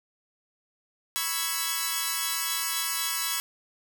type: chord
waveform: 5% pulse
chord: C# minor seventh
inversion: third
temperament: equal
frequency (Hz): 987.8 / 1108.7 / 1318.5 / 1661.2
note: B5 / C#6 / E6 / G#6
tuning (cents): 0 / 0 / 0 / 0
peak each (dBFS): -21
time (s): 1.16-3.4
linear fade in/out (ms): 0
effects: none